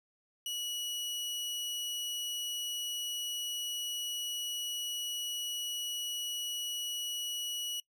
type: tone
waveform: sawtooth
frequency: 2925 Hz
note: F#7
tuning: 21 cents flat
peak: -32 dBFS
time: 0.46-7.8 s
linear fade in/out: 2 ms
effects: noise-tail reverb RT60 0.1 s tail -22 dB re dry